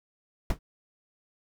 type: noise with exponential decay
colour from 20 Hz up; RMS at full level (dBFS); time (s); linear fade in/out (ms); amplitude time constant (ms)
brown; -20; 0.5-0.59; 2; 18
effects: none